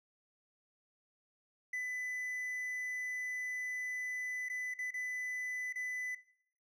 triangle tone with dropouts, 2000 Hz, B6, 21 cents sharp, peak -34 dBFS, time 1.73-6.15 s, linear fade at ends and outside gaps 5 ms, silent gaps 4.487-4.497 / 4.74-4.787 / 4.908-4.939 / 5.727-5.756 s, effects noise-tail reverb RT60 0.6 s tail -17 dB re dry

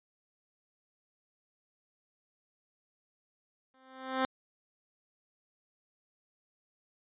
10% pulse tone with exponential growth, 261.6 Hz, C4, in tune, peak -17 dBFS, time 3.74-4.25 s, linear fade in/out 1 ms, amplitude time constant 110 ms, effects resampled to 8000 Hz

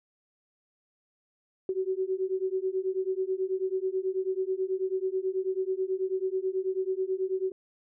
sine beating tone pair, 372.9 / 382.1 Hz, F#4 / G4, +14 / -44 cents, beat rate 9.2 Hz, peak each -30 dBFS, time 1.69-7.52 s, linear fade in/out 2 ms, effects none

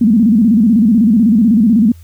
sine tone with vibrato, 220.7 Hz, A3, 5 cents sharp, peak -6 dBFS, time 0.01-1.92 s, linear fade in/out 5 ms, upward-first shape square, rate 16 Hz, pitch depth 140 cents each way, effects added 84 Hz sine -34 dBFS peak until 2.03 s + white hiss -51 dBFS RMS until 2.03 s

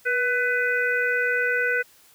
harmonic tone with a mistuned harmonic, 499.5 Hz, B4, 20 cents sharp, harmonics 1 / 3 / 4 / 5, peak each -27 / -22 / -29 / -32 dBFS, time 0.05-1.83 s, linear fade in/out 20 ms, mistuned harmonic 1, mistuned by -47 cents, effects white hiss -55 dBFS RMS until 2.14 s

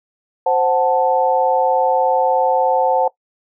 sine chord, F# diminished, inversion second, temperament equal, 523.3 / 740 / 880 Hz, C5 / F#5 / A5, 0 / 0 / 0 cents, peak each -17 dBFS, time 0.46-3.08 s, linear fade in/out 5 ms, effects noise-tail reverb RT60 0.1 s tail -19 dB re dry

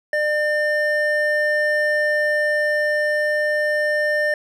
triangle tone pair together, 600.1 / 1800 Hz, D5 / A6, +37 / +39 cents, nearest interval octave + perfect fifth, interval 1902 cents, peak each -18 dBFS, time 0.13-4.34 s, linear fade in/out 2 ms, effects none

